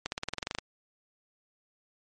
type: accelerating click train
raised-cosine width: 0.2 ms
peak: -14 dBFS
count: 12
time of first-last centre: 0.06-0.586 s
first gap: 61 ms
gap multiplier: 0.95
effects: MP3 48 kbps